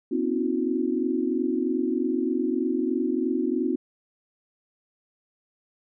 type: tone cluster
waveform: sine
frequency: 248 / 271.1 / 319.2 / 362 Hz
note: B3 / C#4 / D#4 / F#4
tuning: +7 / -38 / +44 / -38 cents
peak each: -28 dBFS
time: 0.11-3.76 s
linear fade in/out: 10 ms
effects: none